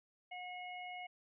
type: harmonic tone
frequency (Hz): 724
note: F#5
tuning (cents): -38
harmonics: 1 / 3 / 4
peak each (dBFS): -46 / -48 / -54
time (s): 0.31-1.07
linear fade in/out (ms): 10
effects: none